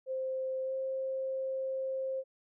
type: tone with pitch glide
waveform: sine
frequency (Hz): 523.3 to 529.1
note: C5 to C5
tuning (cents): 0 to +19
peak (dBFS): -32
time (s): 0.06-2.24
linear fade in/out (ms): 50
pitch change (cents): +19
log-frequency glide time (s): 0.64-0.73
effects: none

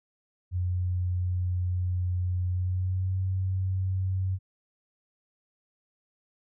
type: tone with pitch glide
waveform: sine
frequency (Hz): 90.2 to 94.08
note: F#2 to F#2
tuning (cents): -44 to +29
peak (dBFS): -25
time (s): 0.51-4.39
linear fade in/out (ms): 50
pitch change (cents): +73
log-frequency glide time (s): 2.46-3.18
effects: none

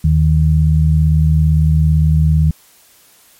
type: tone pair together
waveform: sine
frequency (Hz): 77.78 / 155.56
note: D#2 / D#3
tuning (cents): 0 / 0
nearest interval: octave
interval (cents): 1200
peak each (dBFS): -11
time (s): 0.04-2.51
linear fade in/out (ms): 5
effects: white hiss -48 dBFS RMS until 3.39 s + MP3 64 kbps

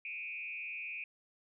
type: tone with frequency modulation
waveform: sine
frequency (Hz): 2444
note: D#7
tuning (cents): -32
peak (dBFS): -39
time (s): 0.05-1.04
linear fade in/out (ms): 2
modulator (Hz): 156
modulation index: 1
effects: none

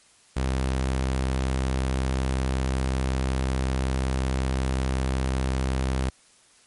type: tone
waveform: sawtooth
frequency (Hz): 65.41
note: C2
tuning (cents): 0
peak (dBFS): -19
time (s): 0.36-6.1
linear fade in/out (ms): 10
effects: white hiss -57 dBFS RMS until 6.66 s + MP3 48 kbps

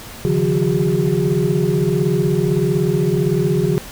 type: tone cluster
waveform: sine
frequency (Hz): 140.3 / 156.2 / 177.7 / 366.4 / 406.1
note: C#3 / D#3 / F3 / F#4 / G#4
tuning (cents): +21 / +7 / +30 / -17 / -39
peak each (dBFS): -20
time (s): 0.25-3.78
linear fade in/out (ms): 0
effects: tanh soft clip ceiling -5 dBFS + pink hiss -35 dBFS RMS until 3.91 s

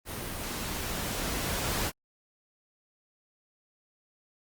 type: noise with level ramp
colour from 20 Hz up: pink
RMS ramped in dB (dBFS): -37 to -30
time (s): 0.05-1.92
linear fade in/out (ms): 50
effects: Opus 32 kbps

